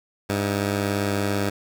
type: tone pair together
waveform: 10% pulse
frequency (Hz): 100.38 / 318.7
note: G2 / D#4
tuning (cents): +42 / +42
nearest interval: octave + minor sixth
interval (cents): 2000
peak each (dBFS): -14 / -25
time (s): 0.29-1.5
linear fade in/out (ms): 10
effects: none